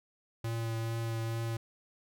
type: tone with vibrato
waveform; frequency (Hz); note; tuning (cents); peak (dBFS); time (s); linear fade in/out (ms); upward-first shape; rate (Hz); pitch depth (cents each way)
square; 114.2; A#2; -35; -33; 0.44-1.57; 5; triangle; 2.3; 15
effects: none